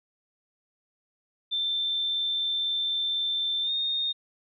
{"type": "tone with pitch glide", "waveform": "sine", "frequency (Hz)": [3558, 3681], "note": ["A7", "A#7"], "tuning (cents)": [19, -23], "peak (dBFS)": -25, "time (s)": [1.51, 4.13], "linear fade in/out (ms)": 20, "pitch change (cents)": 58, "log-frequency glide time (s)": [3.63, 3.71], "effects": []}